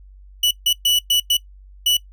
40% pulse tone bursts at uneven times, 2955 Hz, F#7, 3 cents flat, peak -13 dBFS, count 6, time 0.43-0.51 / 0.66-0.73 / 0.85-0.99 / 1.1-1.2 / 1.3-1.37 / 1.86-1.97 s, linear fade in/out 5 ms, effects noise-tail reverb RT60 0.1 s tail -19 dB re dry + added 48 Hz sine -41 dBFS peak until 2.12 s

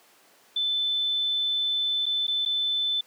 sine tone with dropouts, 3520 Hz, A7, in tune, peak -23 dBFS, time 0.56-3.01 s, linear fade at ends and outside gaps 5 ms, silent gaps 2.058-2.063 / 2.269-2.279 / 2.452-2.459 s, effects pink hiss -57 dBFS RMS until 3.06 s + high-pass 400 Hz 12 dB/octave

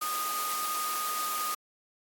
sine tone in noise, 1235 Hz, D#6, 13 cents flat, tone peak -31 dBFS, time 0.01-1.55 s, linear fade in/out 10 ms, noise white, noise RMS -35 dBFS, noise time 0.01-1.55 s, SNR +1 dB, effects high-pass 300 Hz 12 dB/octave + AAC 64 kbps

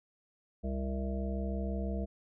harmonic tone, 66.2 Hz, C2, 21 cents sharp, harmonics 1 / 3 / 5 / 7 / 9 / 10, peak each -34 / -37 / -45 / -44 / -47 / -44 dBFS, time 0.63-2.06 s, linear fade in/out 20 ms, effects none

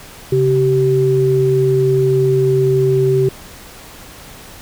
sine tone pair together, 136.1 / 384.9 Hz, C#3 / G4, -31 / -32 cents, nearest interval octave + tritone, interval 1799 cents, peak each -15 / -12 dBFS, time 0.32-3.29 s, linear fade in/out 5 ms, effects pink hiss -37 dBFS RMS until 4.61 s

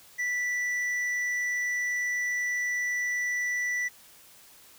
sine tone with hard clipping, 1968 Hz, B6, 7 cents flat, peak -28 dBFS, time 0.18-3.89 s, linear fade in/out 20 ms, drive 5 dB, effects white hiss -54 dBFS RMS until 4.78 s

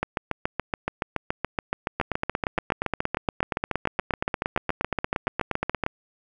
two click trains, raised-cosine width 0.5 ms, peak -9 / -9 dBFS, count 42 / 34, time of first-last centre 0.03-5.837 / 2-5.864 s, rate 7.06 / 8.54 Hz, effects none

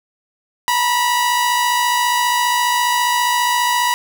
sawtooth tone pair together, 921.2 / 976 Hz, A#5 / B5, -21 / -21 cents, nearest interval minor second, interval 100 cents, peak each -20 / -11 dBFS, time 0.68-3.94 s, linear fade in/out 0 ms, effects none

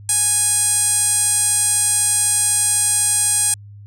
sawtooth tone with band-pass filter, 828 Hz, G#5, 5 cents flat, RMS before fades -17 dBFS, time 0.09-3.54 s, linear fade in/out 2 ms, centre 8700 Hz, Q 8, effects added 102 Hz sine -36 dBFS peak until 3.86 s

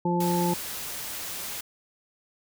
harmonic tone, 174.61 Hz, F3, in tune, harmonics 1 / 2 / 3 / 5, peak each -25 / -28 / -34 / -28 dBFS, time 0.05-0.54 s, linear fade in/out 5 ms
white noise, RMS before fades -35 dBFS, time 0.2-1.61 s, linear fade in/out 5 ms
effects none

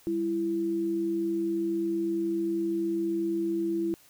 sine tone pair together, 198.6 / 334 Hz, G3 / E4, +23 / +23 cents, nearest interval major sixth, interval 900 cents, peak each -36 / -26 dBFS, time 0.07-3.94 s, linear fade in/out 0 ms, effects white hiss -58 dBFS RMS until 4.09 s

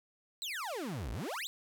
35% pulse exponential two-way sweep, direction down then up, 4181 to 49.76 to 4181 Hz, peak -35 dBFS, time 0.42-1.47 s, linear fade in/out 0 ms, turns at 1.11 s, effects none

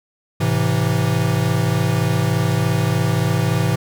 square chord, A minor, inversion none, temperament equal with one note detuned, 107.43 / 130.81 / 164.81 Hz, A2 / C3 / E3, -41 / 0 / 0 cents, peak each -21 dBFS, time 0.4-3.76 s, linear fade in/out 10 ms, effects none

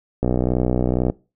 click train, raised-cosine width 2 ms, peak -6 dBFS, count 55, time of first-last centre 0.23-1.1 s, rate 62.1 Hz, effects noise-tail reverb RT60 0.3 s tail -22 dB re dry

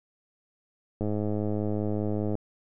click train, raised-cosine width 2 ms, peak -17 dBFS, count 142, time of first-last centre 1.01-2.353 s, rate 105 Hz, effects none

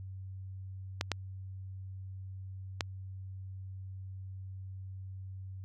clicks, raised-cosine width 0.2 ms, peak -13 dBFS, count 3, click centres 1.011 / 1.117 / 2.808 s, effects added 95 Hz sine -41 dBFS peak until 5.64 s

